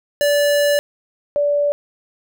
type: tone pair in turn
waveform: square / sine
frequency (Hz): 580 / 580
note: D5 / D5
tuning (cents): -22 / -22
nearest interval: unison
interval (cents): 0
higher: neither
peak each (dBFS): -14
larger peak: neither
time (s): 0.21-0.79 / 1.36-1.72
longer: first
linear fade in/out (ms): 0
effects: none